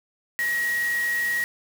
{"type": "tone in noise", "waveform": "sine", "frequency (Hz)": 1900, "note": "A#6", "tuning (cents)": 33, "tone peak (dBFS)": -22, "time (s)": [0.39, 1.44], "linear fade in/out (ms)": 0, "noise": "white", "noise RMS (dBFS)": -36, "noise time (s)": [0.39, 1.44], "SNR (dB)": 11, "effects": []}